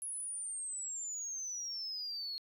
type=exponential sweep; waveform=sine; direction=down; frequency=10640 to 4270 Hz; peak=-37 dBFS; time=0.02-2.38 s; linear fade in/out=0 ms; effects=tanh soft clip ceiling -34 dBFS + 13-bit